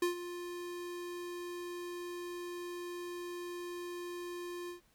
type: tone with ADSR envelope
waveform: square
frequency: 351.3 Hz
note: F4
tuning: 10 cents sharp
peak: -28 dBFS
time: 0.02-4.81 s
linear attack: 5 ms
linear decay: 120 ms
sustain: -13 dB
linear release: 120 ms
effects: pink hiss -70 dBFS RMS until 4.94 s